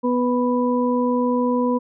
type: harmonic tone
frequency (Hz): 246.9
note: B3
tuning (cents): 0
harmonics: 1 / 2 / 4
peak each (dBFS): -19 / -22 / -25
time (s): 0.03-1.79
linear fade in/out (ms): 20
effects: none